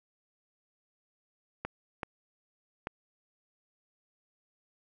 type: clicks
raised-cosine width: 0.5 ms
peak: -19 dBFS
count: 3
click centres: 1.65 / 2.032 / 2.871 s
effects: none